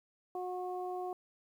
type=harmonic tone; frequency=363.7 Hz; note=F#4; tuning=30 cents flat; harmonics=1 / 2 / 3; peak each=-39 / -39 / -49 dBFS; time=0.35-1.13 s; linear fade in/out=2 ms; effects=11-bit